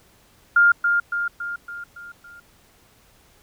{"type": "tone with echo", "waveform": "sine", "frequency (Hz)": 1405, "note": "F6", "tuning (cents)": 10, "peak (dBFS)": -11, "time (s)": [0.56, 0.72], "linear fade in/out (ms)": 5, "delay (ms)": 280, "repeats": 6, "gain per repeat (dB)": -5, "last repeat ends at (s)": 2.4, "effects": ["pink hiss -56 dBFS RMS until 3.42 s"]}